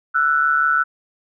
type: tone pair together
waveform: sine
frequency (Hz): 1334.4 / 1480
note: E6 / F#6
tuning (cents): +21 / 0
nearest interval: major second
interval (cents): 179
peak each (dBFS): -17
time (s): 0.14-0.84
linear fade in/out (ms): 20
effects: none